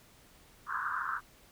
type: band-pass noise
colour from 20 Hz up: white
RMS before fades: -35 dBFS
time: 0.66-1.21 s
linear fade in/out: 50 ms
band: 1000 to 1600 Hz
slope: 96 dB/octave
effects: pink hiss -60 dBFS RMS until 1.51 s